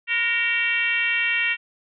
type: tone with frequency modulation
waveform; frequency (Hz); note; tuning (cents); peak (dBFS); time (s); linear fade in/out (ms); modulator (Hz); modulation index
sine; 2300; D7; -37; -19; 0.07-1.57; 50; 435; 1.5
effects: none